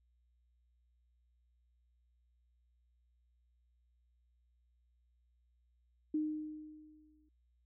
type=tone with exponential decay; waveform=sine; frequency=306.9 Hz; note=D#4; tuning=24 cents flat; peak=-30 dBFS; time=6.14-7.29 s; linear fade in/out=5 ms; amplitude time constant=250 ms; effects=added 60 Hz sine -70 dBFS peak until 7.65 s